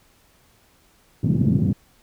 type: band-pass noise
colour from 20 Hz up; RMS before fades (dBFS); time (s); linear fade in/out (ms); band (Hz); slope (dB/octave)
white; -19; 1.23-1.73; 5; 110 to 210; 24
effects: pink hiss -58 dBFS RMS until 2.02 s